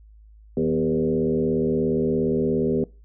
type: tone with frequency modulation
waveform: sine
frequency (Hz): 323.1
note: E4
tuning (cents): -35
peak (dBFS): -19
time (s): 0.57-2.84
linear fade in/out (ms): 2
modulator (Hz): 77.1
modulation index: 2.1
effects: noise-tail reverb RT60 0.3 s tail -22 dB re dry + added 53 Hz sine -46 dBFS peak until 3.04 s